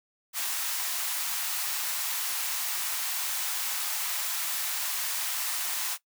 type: high-pass noise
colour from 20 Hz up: white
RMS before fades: -31 dBFS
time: 0.33-5.98 s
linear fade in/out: 50 ms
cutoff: 760 Hz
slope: 24 dB/octave
effects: noise-tail reverb RT60 0.1 s tail -18 dB re dry